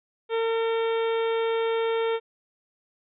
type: harmonic tone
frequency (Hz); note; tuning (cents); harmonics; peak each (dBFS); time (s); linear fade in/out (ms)
454.3; A#4; -45; 1 / 2 / 3 / 4 / 5 / 6 / 7 / 8; -23 / -33 / -36 / -41 / -39 / -45 / -42 / -43; 0.29-2.2; 50
effects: none